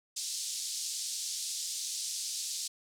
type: band-pass noise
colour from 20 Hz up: pink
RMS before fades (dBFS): -37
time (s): 0.16-2.68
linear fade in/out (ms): 10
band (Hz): 4300 to 9200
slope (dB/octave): 24
effects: none